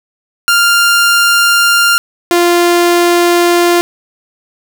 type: tone pair in turn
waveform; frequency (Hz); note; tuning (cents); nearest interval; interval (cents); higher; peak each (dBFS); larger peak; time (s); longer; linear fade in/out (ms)
sawtooth; 1396.9 / 347.7; F6 / F4; 0 / -8; 2 octaves; 2408; first; -3; neither; 0.48-1.98 / 2.31-3.81; neither; 0
effects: none